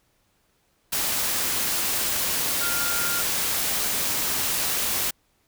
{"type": "tone in noise", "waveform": "sine", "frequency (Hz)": 1405, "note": "F6", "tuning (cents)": 10, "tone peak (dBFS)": -29, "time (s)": [2.61, 3.22], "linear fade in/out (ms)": 10, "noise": "white", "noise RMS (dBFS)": -25, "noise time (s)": [0.92, 5.11], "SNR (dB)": -7, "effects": ["pink hiss -67 dBFS RMS until 5.47 s"]}